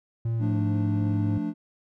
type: tone with pitch glide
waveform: triangle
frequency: 115 to 105.46 Hz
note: A#2 to G#2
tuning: -23 to +27 cents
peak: -22 dBFS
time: 0.25-1.38 s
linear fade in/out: 5 ms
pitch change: -150 cents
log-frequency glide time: 0.36-0.62 s
type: chord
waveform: triangle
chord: D minor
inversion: first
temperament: equal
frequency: 174.61 / 220 / 293.7 Hz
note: F3 / A3 / D4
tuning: 0 / 0 / 0 cents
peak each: -31 / -29 / -27 dBFS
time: 0.39-1.54 s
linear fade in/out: 50 ms
effects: none